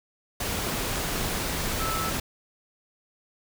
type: tone in noise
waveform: sine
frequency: 1312 Hz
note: E6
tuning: 9 cents flat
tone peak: -30 dBFS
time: 1.8-2.1 s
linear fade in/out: 5 ms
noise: pink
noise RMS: -29 dBFS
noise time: 0.4-2.2 s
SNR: -4 dB
effects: none